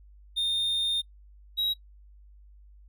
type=tone pair in turn; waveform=triangle; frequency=3648 / 3836 Hz; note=A#7 / A#7; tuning=-38 / +49 cents; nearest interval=minor second; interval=87 cents; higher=second; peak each=-23 dBFS; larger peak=neither; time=0.36-1.02 / 1.57-1.74 s; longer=first; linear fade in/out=20 ms; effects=noise-tail reverb RT60 0.1 s tail -21 dB re dry + added 50 Hz sine -50 dBFS peak until 2.88 s